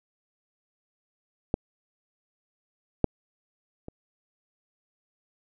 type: clicks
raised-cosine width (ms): 2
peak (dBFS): -10 / -6 / -25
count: 3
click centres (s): 1.541 / 3.043 / 3.884
effects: none